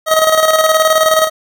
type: tone with tremolo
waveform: 25% pulse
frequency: 633 Hz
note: D#5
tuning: 30 cents sharp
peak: -3 dBFS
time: 0.06-1.3 s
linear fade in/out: 50 ms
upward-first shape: square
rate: 19 Hz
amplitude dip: 50%
effects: none